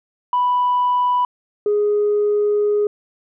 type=tone pair in turn; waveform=sine; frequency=987.8 / 415.3 Hz; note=B5 / G#4; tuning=0 / 0 cents; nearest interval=octave + minor third; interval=1500 cents; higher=first; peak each=-13 dBFS; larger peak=neither; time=0.33-1.25 / 1.66-2.87 s; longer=second; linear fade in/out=2 ms; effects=tanh soft clip ceiling -11 dBFS